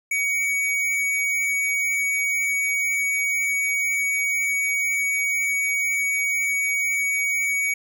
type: tone with tanh clipping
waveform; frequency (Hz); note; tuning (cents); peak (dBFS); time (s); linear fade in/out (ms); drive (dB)
sine; 2251; C#7; +26; -22; 0.11-7.74; 5; 17
effects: none